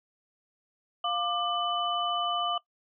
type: tone cluster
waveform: sine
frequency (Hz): 701 / 1187 / 3000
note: F5 / D6 / F#7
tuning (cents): +6 / +18 / +23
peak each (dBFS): -32 / -29 / -32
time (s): 1.04-2.58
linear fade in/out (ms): 5
effects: noise-tail reverb RT60 0.1 s tail -20 dB re dry